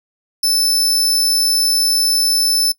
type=tone; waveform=sawtooth; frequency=5274 Hz; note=E8; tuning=in tune; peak=-10 dBFS; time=0.43-2.72 s; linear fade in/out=5 ms; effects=noise-tail reverb RT60 0.1 s tail -20 dB re dry